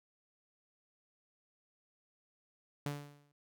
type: tone with exponential decay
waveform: sawtooth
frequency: 144.7 Hz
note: D3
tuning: 25 cents flat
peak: -30 dBFS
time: 2.86-3.32 s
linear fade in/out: 2 ms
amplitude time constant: 100 ms
effects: none